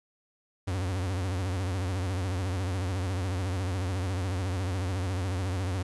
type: tone with vibrato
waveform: 45% pulse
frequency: 92.5 Hz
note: F#2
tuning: in tune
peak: -28 dBFS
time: 0.67-5.83 s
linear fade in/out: 10 ms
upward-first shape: triangle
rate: 14 Hz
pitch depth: 140 cents each way
effects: resampled to 24000 Hz + 10-bit